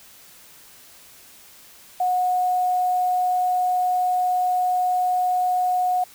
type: tone with quantisation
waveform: sine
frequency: 729 Hz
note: F#5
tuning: 26 cents flat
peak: -18 dBFS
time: 2-6.04 s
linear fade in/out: 5 ms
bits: 7
effects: white hiss -48 dBFS RMS until 6.14 s